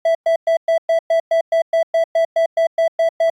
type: tone bursts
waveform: triangle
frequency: 659.3 Hz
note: E5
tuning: in tune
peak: -10 dBFS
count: 16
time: 0.05-3.3 s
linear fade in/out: 5 ms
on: 100 ms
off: 110 ms
effects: AAC 64 kbps